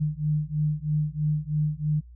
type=beating tone pair; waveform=sine; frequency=149.9 / 153 Hz; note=D3 / D#3; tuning=+36 / -29 cents; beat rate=3.1 Hz; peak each=-26 dBFS; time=0-2.01 s; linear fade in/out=20 ms; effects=noise-tail reverb RT60 0.1 s tail -25 dB re dry + added 60 Hz sine -44 dBFS peak until 2.15 s